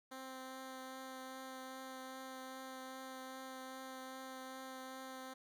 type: tone with vibrato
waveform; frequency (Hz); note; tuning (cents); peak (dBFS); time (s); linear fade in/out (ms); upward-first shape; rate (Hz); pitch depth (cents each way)
10% pulse; 261.6; C4; 0; -39; 0.11-5.34; 10; triangle; 2.5; 11
effects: none